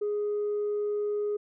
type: tone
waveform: sine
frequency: 415.3 Hz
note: G#4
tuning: in tune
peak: -25 dBFS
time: 0.01-1.37 s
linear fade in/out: 10 ms
effects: tanh soft clip ceiling -24 dBFS